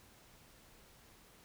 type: silence
effects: pink hiss -62 dBFS RMS until 1.44 s